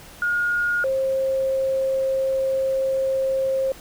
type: tone pair in turn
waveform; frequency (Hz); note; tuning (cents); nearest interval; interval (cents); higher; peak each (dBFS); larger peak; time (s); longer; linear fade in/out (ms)
sine; 1430 / 532.6; F6 / C5; +41 / +31; octave + perfect fourth; 1710; first; -19; neither; 0.22-0.84 / 0.84-3.72; second; 2
effects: pink hiss -44 dBFS RMS until 3.8 s